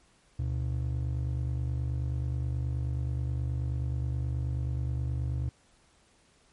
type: ring-modulated tone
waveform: triangle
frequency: 98.9 Hz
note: G2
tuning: 16 cents sharp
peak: -23 dBFS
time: 0.39-5.49 s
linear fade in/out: 0 ms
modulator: 24.7 Hz
effects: pink hiss -64 dBFS RMS until 6.52 s + MP3 48 kbps